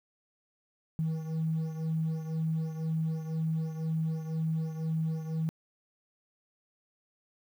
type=beating tone pair; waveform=triangle; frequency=159.5 / 161.5 Hz; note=D#3 / E3; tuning=+43 / -35 cents; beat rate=2 Hz; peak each=-27 / -32 dBFS; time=0.99-5.49 s; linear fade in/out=0 ms; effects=tanh soft clip ceiling -25 dBFS + 10-bit